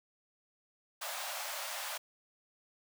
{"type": "high-pass noise", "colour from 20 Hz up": "pink", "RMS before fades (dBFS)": -40, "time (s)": [1.01, 1.98], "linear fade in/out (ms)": 10, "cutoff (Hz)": 560, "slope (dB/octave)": 96, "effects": []}